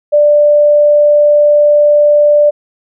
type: tone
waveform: sine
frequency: 590 Hz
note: D5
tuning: 8 cents sharp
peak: -4 dBFS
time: 0.12-2.51 s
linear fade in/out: 20 ms
effects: none